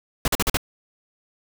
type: noise bursts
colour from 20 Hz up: pink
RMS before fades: -20 dBFS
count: 5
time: 0.25-0.571 s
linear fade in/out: 2 ms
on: 29 ms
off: 44 ms
effects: none